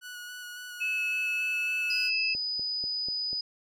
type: tone with vibrato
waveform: sawtooth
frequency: 1466 Hz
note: F#6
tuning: 16 cents flat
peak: -36 dBFS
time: 0.01-2.11 s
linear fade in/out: 50 ms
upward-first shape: square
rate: 3.6 Hz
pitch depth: 13 cents each way
type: tone with pitch glide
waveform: sine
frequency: 2600 to 2621 Hz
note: E7 to E7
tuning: -24 to -11 cents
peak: -27 dBFS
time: 0.8-2.35 s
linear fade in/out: 20 ms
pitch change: +13 cents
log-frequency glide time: 1.06-1.66 s
type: tone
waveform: sine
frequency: 4978 Hz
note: D#8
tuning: in tune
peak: -29 dBFS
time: 1.9-3.41 s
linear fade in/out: 5 ms
type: click train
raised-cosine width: 2 ms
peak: -32 dBFS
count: 5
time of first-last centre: 2.35-3.33 s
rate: 4.08 Hz
effects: none